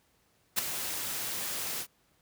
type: noise with ADSR envelope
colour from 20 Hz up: white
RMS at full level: -24 dBFS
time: 0.56-1.87 s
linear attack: 27 ms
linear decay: 6 ms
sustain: -11 dB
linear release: 71 ms
effects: pink hiss -69 dBFS RMS until 2.21 s + high-pass 60 Hz 12 dB/octave